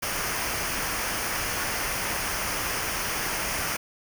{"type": "noise with comb filter", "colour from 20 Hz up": "pink", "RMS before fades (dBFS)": -29, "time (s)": [0.02, 3.77], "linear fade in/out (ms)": 10, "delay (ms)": 0.26, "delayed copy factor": -0.6, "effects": []}